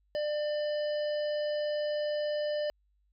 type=harmonic tone with a mistuned harmonic; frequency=597 Hz; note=D5; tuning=28 cents sharp; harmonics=1 / 3 / 5 / 7 / 8; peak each=-29 / -44 / -45 / -53 / -48 dBFS; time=0.15-2.7 s; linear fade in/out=0 ms; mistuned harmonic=8; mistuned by=+59 cents; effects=added 50 Hz sine -68 dBFS peak until 3.12 s